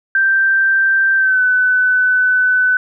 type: tone with pitch glide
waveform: sine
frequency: 1568 to 1504.1 Hz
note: G6 to F#6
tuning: 0 to +28 cents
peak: -10 dBFS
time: 0.15-2.77 s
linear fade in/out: 2 ms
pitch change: -72 cents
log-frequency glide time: 1.16-1.42 s
effects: none

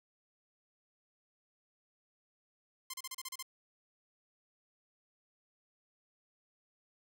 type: tone bursts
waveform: 5% pulse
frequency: 1046.5 Hz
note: C6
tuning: in tune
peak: -28 dBFS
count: 8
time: 2.9-3.427 s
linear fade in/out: 5 ms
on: 37 ms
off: 33 ms
effects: none

